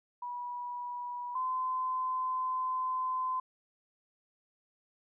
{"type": "tone pair in turn", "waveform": "sine", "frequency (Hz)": [975, 1026.7], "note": ["B5", "C6"], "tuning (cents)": [-23, -33], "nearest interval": "minor second", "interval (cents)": 90, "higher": "second", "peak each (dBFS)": [-36, -30], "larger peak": "second", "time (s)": [[0.22, 1.35], [1.35, 3.4]], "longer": "second", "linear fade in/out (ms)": 5, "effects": []}